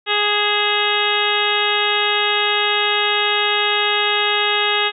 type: harmonic tone with a mistuned harmonic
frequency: 414.7 Hz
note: G#4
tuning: 3 cents flat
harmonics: 1 / 2 / 3 / 4 / 5 / 6 / 7 / 8 / 9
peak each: -24 / -24 / -24 / -24 / -24 / -24 / -24 / -24 / -24 dBFS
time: 0.06-4.92 s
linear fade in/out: 50 ms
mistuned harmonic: 6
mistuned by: +56 cents
effects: none